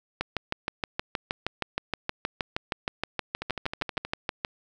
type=two click trains; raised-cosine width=0.3 ms; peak=-11 / -16 dBFS; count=28 / 9; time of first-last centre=0.21-4.449 / 3.42-4.05 s; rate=6.37 / 12.7 Hz; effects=none